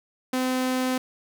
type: tone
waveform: sawtooth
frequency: 256.4 Hz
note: C4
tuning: 35 cents flat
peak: -19 dBFS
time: 0.33-0.98 s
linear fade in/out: 5 ms
effects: none